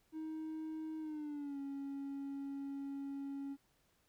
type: tone with pitch glide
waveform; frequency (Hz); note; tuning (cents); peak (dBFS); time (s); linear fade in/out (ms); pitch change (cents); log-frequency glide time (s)
triangle; 315.1 to 277.5; D#4 to C#4; +22 to +2; -38; 0.12-3.57; 50; -220; 0.99-1.59
effects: tanh soft clip ceiling -34 dBFS + pink hiss -75 dBFS RMS until 4.08 s